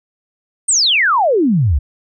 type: exponential sweep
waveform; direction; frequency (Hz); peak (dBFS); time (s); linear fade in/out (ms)
sine; down; 8950 to 61.74; -10; 0.68-1.79; 10
effects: none